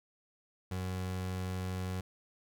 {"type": "tone", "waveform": "30% pulse", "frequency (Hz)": 92.5, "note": "F#2", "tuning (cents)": 0, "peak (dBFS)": -32, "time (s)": [0.71, 2.01], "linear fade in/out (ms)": 5, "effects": []}